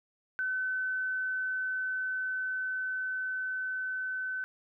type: tone with level ramp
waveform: sine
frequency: 1518 Hz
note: F#6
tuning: 44 cents sharp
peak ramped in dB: -29 to -32 dBFS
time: 0.39-4.44 s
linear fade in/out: 0 ms
effects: none